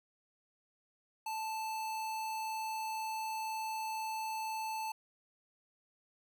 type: tone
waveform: square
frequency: 879 Hz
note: A5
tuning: 2 cents flat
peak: -37 dBFS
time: 1.26-4.92 s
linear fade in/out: 5 ms
effects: none